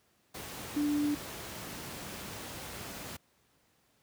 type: tone in noise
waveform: sine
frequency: 293.7 Hz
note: D4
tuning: in tune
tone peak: -27 dBFS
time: 0.76-1.15 s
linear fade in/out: 10 ms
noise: pink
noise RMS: -42 dBFS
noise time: 0.34-3.17 s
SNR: +12 dB
effects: pink hiss -70 dBFS RMS until 4.02 s + high-pass 80 Hz 12 dB/octave